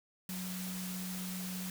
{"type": "tone in noise", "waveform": "sine", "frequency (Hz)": 184.2, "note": "F#3", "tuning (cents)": -7, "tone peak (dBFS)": -39, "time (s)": [0.29, 1.7], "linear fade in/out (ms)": 2, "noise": "white", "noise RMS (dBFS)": -44, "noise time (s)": [0.29, 1.7], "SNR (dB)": 2, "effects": []}